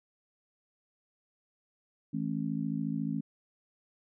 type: harmonic tone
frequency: 54.1 Hz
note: A1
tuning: 29 cents flat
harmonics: 3 / 4 / 5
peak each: -35 / -34 / -35 dBFS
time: 2.13-3.21 s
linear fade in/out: 10 ms
effects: none